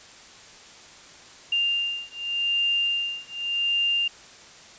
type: beating tone pair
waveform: sine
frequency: 2796 / 2796.86 Hz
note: F7 / F7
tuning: +1 / +2 cents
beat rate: 0.86 Hz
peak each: -26 dBFS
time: 1.52-4.08 s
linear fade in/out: 5 ms
effects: white hiss -47 dBFS RMS until 4.78 s + resampled to 16000 Hz